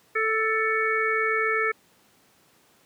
harmonic tone with a mistuned harmonic, 440.2 Hz, A4, 1 cent sharp, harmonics 1 / 3 / 4 / 5, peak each -27 / -27 / -27 / -27 dBFS, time 0.15-1.72 s, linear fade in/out 10 ms, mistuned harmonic 5, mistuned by +21 cents, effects pink hiss -60 dBFS RMS until 2.85 s + high-pass 150 Hz 12 dB/octave

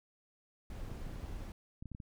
brown noise, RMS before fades -43 dBFS, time 0.7-1.52 s, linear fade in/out 2 ms
clicks, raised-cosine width 5 ms, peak -33 dBFS, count 7, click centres 0.916 / 1.067 / 1.825 / 1.857 / 1.917 / 1.949 / 2.002 s
effects none

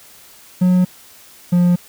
triangle tone pair in turn, 181.8 / 176.52 Hz, F#3 / F3, -30 / +19 cents, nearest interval minor second, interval 51 cents, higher first, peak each -8 dBFS, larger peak neither, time 0.61-0.85 / 1.52-1.76 s, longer neither, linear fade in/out 10 ms, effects white hiss -44 dBFS RMS until 1.88 s

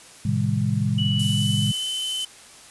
sine chord, A half-diminished seventh, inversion none, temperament equal with one note detuned, 110 / 130.81 / 155.56 / 200.8 Hz, A2 / C3 / Eb3 / G3, 0 / 0 / 0 / +42 cents, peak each -24 / -25 / -27 / -25 dBFS, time 0.25-1.72 s, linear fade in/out 5 ms
sine tone with pitch glide, 2951 to 3044 Hz, F#7 to F#7, -5 to +48 cents, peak -25 dBFS, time 0.98-2.25 s, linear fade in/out 5 ms, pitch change +53 cents, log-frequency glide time 1.14-1.88 s
pink high-pass noise, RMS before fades -31 dBFS, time 1.19-2.25 s, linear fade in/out 5 ms, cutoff 9700 Hz, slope 12 dB/octave
effects white hiss -46 dBFS RMS until 2.7 s + resampled to 24000 Hz

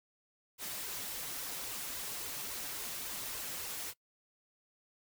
white noise with flanger, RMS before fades -41 dBFS, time 0.58-3.94 s, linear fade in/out 50 ms, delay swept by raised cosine 1.9 to 7.1 ms, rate 3.6 Hz, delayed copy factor +0.65, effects noise-tail reverb RT60 0.1 s tail -22 dB re dry

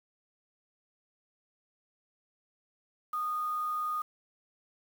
sine tone with quantisation, 1232 Hz, D#6, 17 cents flat, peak -30 dBFS, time 3.13-4.02 s, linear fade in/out 5 ms, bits 8, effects none

